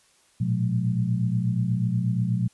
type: tone cluster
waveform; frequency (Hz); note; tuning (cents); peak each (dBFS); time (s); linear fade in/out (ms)
sine; 113.1 / 121.4 / 179.1 / 212.5; A2 / B2 / F3 / G#3; +48 / -29 / +44 / +40; -30 / -24 / -26 / -33; 0.4-2.48; 10
effects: white hiss -61 dBFS RMS until 2.53 s + resampled to 24000 Hz